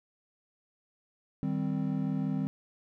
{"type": "chord", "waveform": "triangle", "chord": "C minor", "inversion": "first", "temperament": "equal", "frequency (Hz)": [155.56, 196, 261.6], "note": ["Eb3", "G3", "C4"], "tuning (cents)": [0, 0, 0], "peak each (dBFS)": -31, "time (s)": [1.43, 2.47], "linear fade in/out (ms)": 0, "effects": []}